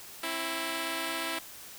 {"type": "tone pair together", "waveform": "5% pulse", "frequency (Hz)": [267.2, 329.7], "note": ["C4", "E4"], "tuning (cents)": [36, 0], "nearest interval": "major third", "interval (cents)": 364, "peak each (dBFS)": [-27, -21], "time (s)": [0.23, 1.39], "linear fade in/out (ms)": 5, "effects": ["white hiss -47 dBFS RMS until 1.78 s"]}